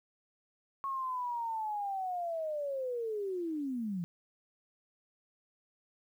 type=linear sweep; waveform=sine; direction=down; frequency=1100 to 164.81 Hz; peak=-33 dBFS; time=0.84-4.04 s; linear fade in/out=0 ms; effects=11-bit